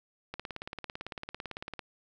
click train, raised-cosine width 0.3 ms, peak -22 dBFS, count 27, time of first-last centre 0.34-1.793 s, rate 17.9 Hz, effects none

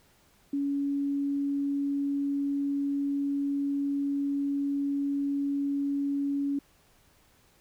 sine tone, 281.4 Hz, C#4, 26 cents sharp, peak -26 dBFS, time 0.53-6.59 s, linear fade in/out 5 ms, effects pink hiss -63 dBFS RMS until 7.6 s

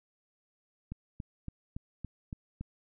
click train, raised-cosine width 5 ms, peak -26 dBFS, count 7, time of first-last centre 0.92-2.61 s, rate 3.55 Hz, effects none

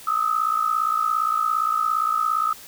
sine tone pair together, 1242.6 / 1300 Hz, D#6 / E6, -3 / -24 cents, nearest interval minor second, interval 79 cents, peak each -22 dBFS, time 0.07-2.53 s, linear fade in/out 5 ms, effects white hiss -43 dBFS RMS until 2.67 s

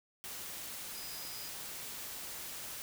sine tone in noise, 4957 Hz, D#8, 7 cents flat, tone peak -49 dBFS, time 0.95-1.49 s, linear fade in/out 0 ms, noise white, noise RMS -44 dBFS, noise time 0.24-2.82 s, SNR -8 dB, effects none

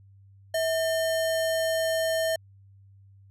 sine tone with sample-and-hold, 648 Hz, E5, 30 cents flat, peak -23 dBFS, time 0.54-2.36 s, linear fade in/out 5 ms, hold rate 2450 Hz, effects added 98 Hz sine -51 dBFS peak until 3.3 s + resampled to 32000 Hz

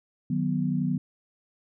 sine chord, B major, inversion first, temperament just, 154.34 / 185.21 / 246.9 Hz, D#3 / F#3 / B3, -14 / +2 / 0 cents, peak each -28 dBFS, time 0.3-0.98 s, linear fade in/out 5 ms, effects none

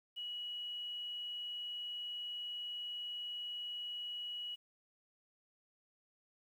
sine tone with quantisation, 2920 Hz, F#7, 24 cents flat, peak -40 dBFS, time 0.16-4.56 s, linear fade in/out 20 ms, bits 11, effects none

